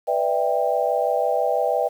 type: chord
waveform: sine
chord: E minor seventh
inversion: second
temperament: just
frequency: 494.4 / 593.3 / 659.3 / 791.1 Hz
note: B4 / D5 / E5 / G5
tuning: +2 / +18 / 0 / +16 cents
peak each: -24 dBFS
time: 0.07-1.89 s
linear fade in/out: 20 ms
effects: 8-bit